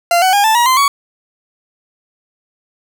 40% pulse tone with pitch steps, 691 / 749.2 / 812.3 / 880.7 / 954.9 / 1035.3 / 1122.5 Hz, F5 / F#5 / G#5 / A5 / A#5 / C6 / C#6, -19 / +21 / -39 / +1 / +41 / -19 / +21 cents, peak -8 dBFS, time 0.11-0.88 s, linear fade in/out 2 ms, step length 110 ms, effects none

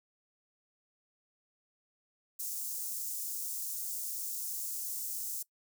white high-pass noise, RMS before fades -38 dBFS, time 2.39-5.43 s, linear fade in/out 10 ms, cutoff 6200 Hz, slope 24 dB/octave, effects noise-tail reverb RT60 0.1 s tail -21 dB re dry

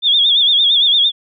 sine tone with vibrato, 3462 Hz, A7, 29 cents flat, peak -9 dBFS, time 0.02-1.12 s, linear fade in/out 50 ms, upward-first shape sine, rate 8.8 Hz, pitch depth 100 cents each way, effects none

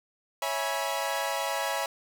sawtooth chord, C# minor seventh, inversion none, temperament equal with one note detuned, 554.4 / 659.3 / 830.6 / 973.6 Hz, C#5 / E5 / G#5 / B5, 0 / 0 / 0 / -25 cents, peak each -30 dBFS, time 0.42-1.86 s, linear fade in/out 2 ms, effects none

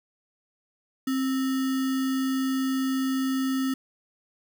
sine tone with sample-and-hold, 264.5 Hz, C4, 19 cents sharp, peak -23 dBFS, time 1.07-3.74 s, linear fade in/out 5 ms, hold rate 1575 Hz, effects none

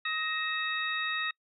sine tone cluster, 1269 / 1873 / 2610 / 3753 Hz, D#6 / A#6 / E7 / A#7, +34 / +8 / -18 / +11 cents, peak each -36 / -33 / -37 / -36 dBFS, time 0.05-1.31 s, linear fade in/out 5 ms, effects noise-tail reverb RT60 0.1 s tail -26 dB re dry

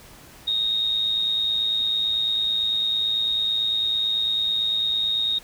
sine tone with amplitude modulation, 3729 Hz, A#7, in tune, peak -18 dBFS, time 0.47-5.39 s, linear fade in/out 10 ms, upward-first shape sine, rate 109 Hz, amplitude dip 50%, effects pink hiss -47 dBFS RMS until 5.43 s

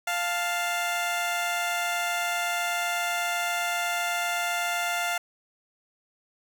15% pulse tone pair together, 698.5 / 880.1 Hz, F5 / A5, 0 / 0 cents, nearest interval major third, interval 400 cents, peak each -20 / -28 dBFS, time 0.07-5.18 s, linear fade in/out 5 ms, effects none

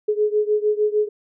sine beating tone pair, 420 / 426.6 Hz, G#4 / G#4, +19 / +46 cents, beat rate 6.6 Hz, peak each -19 / -21 dBFS, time 0.08-1.09 s, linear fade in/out 10 ms, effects none

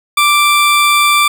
20% pulse tone, 1174.7 Hz, D6, in tune, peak -3 dBFS, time 0.17-1.28 s, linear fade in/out 5 ms, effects none

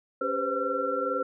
sine tone cluster, 278 / 398.5 / 502 / 524 / 1357 Hz, C#4 / G4 / B4 / C5 / E6, +5 / +28 / +28 / +2 / +50 cents, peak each -36 / -35 / -31 / -32 / -30 dBFS, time 0.21-1.23 s, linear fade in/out 5 ms, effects none

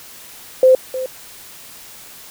sine tone with echo, 517 Hz, C5, 21 cents flat, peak -6 dBFS, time 0.63-0.75 s, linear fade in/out 2 ms, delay 310 ms, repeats 1, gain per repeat -14 dB, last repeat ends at 1.06 s, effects white hiss -39 dBFS RMS until 2.3 s

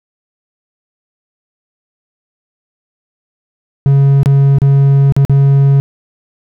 triangle tone with dropouts, 138.59 Hz, C#3, in tune, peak -3 dBFS, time 3.86-5.8 s, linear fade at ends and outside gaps 0 ms, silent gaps 4.232-4.259 / 4.585-4.618 / 5.123-5.165 / 5.25-5.296 s, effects none

